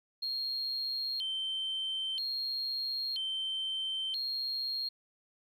sine tone with vibrato, 3632 Hz, A#7, 46 cents flat, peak -31 dBFS, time 0.22-4.89 s, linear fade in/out 10 ms, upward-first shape square, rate 0.51 Hz, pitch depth 270 cents each way, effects tanh soft clip ceiling -29 dBFS + 12-bit

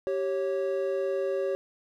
triangle tone pair together, 388.8 / 551 Hz, G4 / C#5, -14 / -11 cents, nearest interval tritone, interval 603 cents, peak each -27 dBFS, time 0.07-1.55 s, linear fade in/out 0 ms, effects none

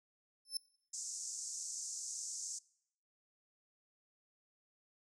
30% pulse tone with exponential growth, 5274 Hz, E8, in tune, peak -28 dBFS, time 0.45-0.57 s, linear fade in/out 2 ms, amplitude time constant 25 ms
pink band-pass noise, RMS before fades -44 dBFS, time 0.93-2.59 s, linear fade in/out 10 ms, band 5800 to 8100 Hz, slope 48 dB/octave
effects noise-tail reverb RT60 0.7 s tail -23 dB re dry

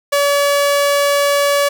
sawtooth tone, 570 Hz, C#5, 48 cents sharp, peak -8 dBFS, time 0.12-1.69 s, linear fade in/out 10 ms, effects none

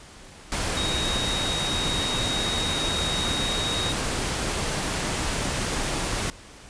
sine tone in noise, 3767 Hz, A#7, 17 cents sharp, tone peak -27 dBFS, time 0.77-3.92 s, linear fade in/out 0 ms, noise pink, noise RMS -27 dBFS, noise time 0.52-6.3 s, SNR -3 dB, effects pink hiss -46 dBFS RMS until 6.69 s + resampled to 22050 Hz

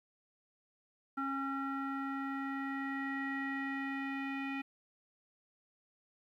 square tone with low-pass filter sweep, 272.8 Hz, C#4, 28 cents flat, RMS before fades -38 dBFS, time 1.17-4.62 s, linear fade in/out 10 ms, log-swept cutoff 1400 to 2300 Hz, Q 6.2, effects 12-bit

